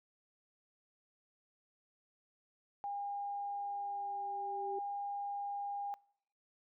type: tone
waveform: sine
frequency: 808 Hz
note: G#5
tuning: 48 cents flat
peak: -37 dBFS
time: 2.84-5.94 s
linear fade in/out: 0 ms
type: tone with exponential growth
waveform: sine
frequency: 392 Hz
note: G4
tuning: in tune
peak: -38 dBFS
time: 3.27-4.79 s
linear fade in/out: 5 ms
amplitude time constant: 330 ms
effects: noise-tail reverb RT60 0.7 s tail -25 dB re dry